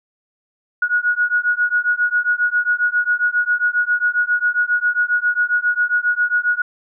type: beating tone pair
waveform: sine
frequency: 1450 / 1457.4 Hz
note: F#6 / F#6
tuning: -35 / -27 cents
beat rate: 7.4 Hz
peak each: -18 dBFS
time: 0.82-6.62 s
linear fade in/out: 5 ms
effects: none